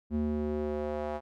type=tone with band-pass filter sweep; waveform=square; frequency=74.8 Hz; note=D2; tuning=32 cents sharp; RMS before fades=-32 dBFS; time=0.1-1.21 s; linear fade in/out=50 ms; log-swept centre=220 to 730 Hz; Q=2; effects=none